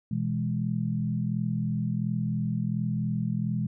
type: chord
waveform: sine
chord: E major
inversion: second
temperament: equal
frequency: 123.47 / 164.81 / 207.7 Hz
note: B2 / E3 / G#3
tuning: 0 / 0 / 0 cents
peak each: -30 dBFS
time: 0.11-3.67 s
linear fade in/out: 5 ms
effects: none